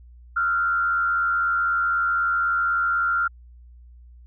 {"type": "tone with frequency modulation", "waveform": "sine", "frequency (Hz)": 1386, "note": "F6", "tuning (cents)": -14, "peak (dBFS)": -19, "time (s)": [0.36, 3.28], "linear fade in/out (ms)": 10, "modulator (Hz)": 83.9, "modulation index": 0.64, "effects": ["added 60 Hz sine -44 dBFS peak until 4.26 s"]}